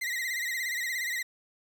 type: tone with vibrato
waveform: 40% pulse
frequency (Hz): 1977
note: B6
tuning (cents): +1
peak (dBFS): -29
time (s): 0.01-1.23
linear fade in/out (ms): 10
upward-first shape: sine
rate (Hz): 17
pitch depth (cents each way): 96
effects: 10-bit